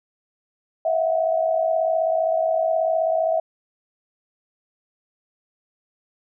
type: tone cluster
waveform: sine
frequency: 648 / 707 / 743 Hz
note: E5 / F5 / F#5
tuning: -30 / +21 / +7 cents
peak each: -19 / -27 / -27 dBFS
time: 0.85-3.4 s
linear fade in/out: 5 ms
effects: none